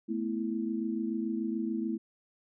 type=chord; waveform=sine; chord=A suspended second; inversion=none; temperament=equal; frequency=220 / 246.9 / 329.6 Hz; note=A3 / B3 / E4; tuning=0 / 0 / 0 cents; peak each=-33 / -36 / -34 dBFS; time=0.08-1.98 s; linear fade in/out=20 ms; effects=none